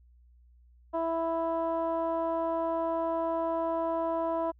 15% pulse tone with low-pass filter, 329.6 Hz, E4, in tune, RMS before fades -30 dBFS, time 0.93-4.52 s, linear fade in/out 20 ms, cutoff 830 Hz, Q 3.1, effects added 60 Hz sine -56 dBFS peak until 4.59 s

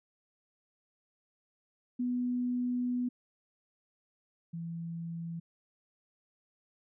sine tone pair in turn, 246.9 / 167.28 Hz, B3 / E3, 0 / +26 cents, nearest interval perfect fifth, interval 674 cents, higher first, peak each -29 / -36 dBFS, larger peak first, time 1.99-3.09 / 4.53-5.4 s, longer first, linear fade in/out 10 ms, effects none

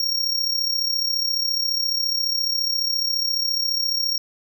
square tone with amplitude modulation, 5560 Hz, F8, 9 cents flat, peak -18 dBFS, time 0-4.18 s, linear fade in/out 2 ms, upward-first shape sine, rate 34.5 Hz, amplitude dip 60%, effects none

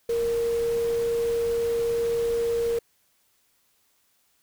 sine tone in noise, 466.2 Hz, A#4, in tune, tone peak -22 dBFS, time 0.09-2.79 s, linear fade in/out 5 ms, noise pink, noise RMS -40 dBFS, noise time 0.09-2.79 s, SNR +15 dB, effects white hiss -67 dBFS RMS until 4.42 s

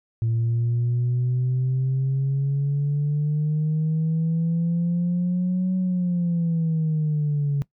sine exponential two-way sweep, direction up then down, 113.7 to 186.1 to 140.6 Hz, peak -18 dBFS, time 0.22-7.62 s, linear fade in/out 0 ms, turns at 5.76 s, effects noise-tail reverb RT60 0.1 s tail -21 dB re dry + tanh soft clip ceiling -17 dBFS

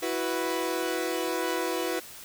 sawtooth chord, E suspended second, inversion none, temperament equal, 329.6 / 370 / 493.9 Hz, E4 / F#4 / B4, 0 / 0 / 0 cents, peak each -28 dBFS, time 0.02-2 s, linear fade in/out 10 ms, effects white hiss -45 dBFS RMS until 2.24 s

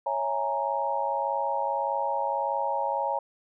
sine chord, A# half-diminished seventh, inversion first, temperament equal, 554.4 / 659.3 / 830.6 / 932.3 Hz, C#5 / E5 / G#5 / A#5, 0 / 0 / 0 / 0 cents, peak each -31 / -35 / -30 / -29 dBFS, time 0.06-3.19 s, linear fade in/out 5 ms, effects none

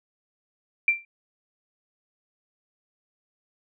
sine tone with exponential decay, 2357 Hz, D7, 6 cents sharp, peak -13 dBFS, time 0.88-1.05 s, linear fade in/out 2 ms, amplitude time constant 35 ms, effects none

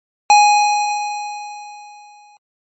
square tone with exponential decay, 830.6 Hz, G#5, in tune, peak -6 dBFS, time 0.3-2.37 s, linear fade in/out 1 ms, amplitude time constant 450 ms, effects MP3 32 kbps

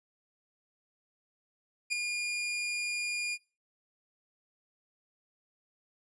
sawtooth tone with ADSR envelope, 2424 Hz, D#7, 46 cents flat, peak -22 dBFS, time 1.9-3.38 s, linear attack 28 ms, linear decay 3 ms, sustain -6 dB, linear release 47 ms, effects noise-tail reverb RT60 0.3 s tail -22 dB re dry + resampled to 22050 Hz

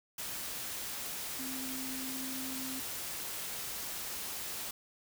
sine tone in noise, 261.6 Hz, C4, in tune, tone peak -41 dBFS, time 1.39-2.8 s, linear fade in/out 5 ms, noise white, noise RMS -40 dBFS, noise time 0.18-4.71 s, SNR -4 dB, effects none

